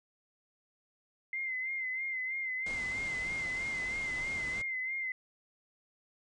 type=tone with vibrato; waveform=sine; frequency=2075 Hz; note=C7; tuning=15 cents flat; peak=-33 dBFS; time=1.33-5.12 s; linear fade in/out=2 ms; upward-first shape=sine; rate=3.1 Hz; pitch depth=48 cents each way
type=low-pass noise; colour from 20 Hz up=pink; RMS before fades=-46 dBFS; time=2.66-4.62 s; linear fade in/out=5 ms; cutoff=9000 Hz; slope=96 dB/octave
effects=none